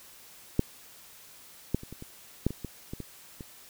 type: clicks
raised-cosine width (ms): 3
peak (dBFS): -9 / -12 / -29 / -28 / -28 / -11 / -23 / -22 / -23 / -24 / -27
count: 11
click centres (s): 0.594 / 1.746 / 1.834 / 1.926 / 2.024 / 2.466 / 2.506 / 2.647 / 2.935 / 3.003 / 3.408
effects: white hiss -52 dBFS RMS until 3.69 s